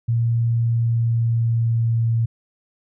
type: tone with pitch glide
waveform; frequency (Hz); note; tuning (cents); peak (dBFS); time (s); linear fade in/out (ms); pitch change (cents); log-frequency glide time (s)
sine; 116.54 to 114.87; A#2 to A#2; 0 to -25; -16; 0.08-2.26; 10; -25; 0.51-2.15
effects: none